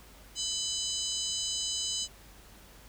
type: harmonic tone with a mistuned harmonic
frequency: 1000 Hz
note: B5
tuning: 21 cents sharp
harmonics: 3 / 4 / 5 / 6 / 7 / 8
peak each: -36 / -37 / -38 / -39 / -39 / -40 dBFS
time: 0.35-2.08 s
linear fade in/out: 50 ms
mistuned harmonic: 6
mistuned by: +94 cents
effects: added 50 Hz sine -55 dBFS peak until 2.88 s + pink hiss -55 dBFS RMS until 2.88 s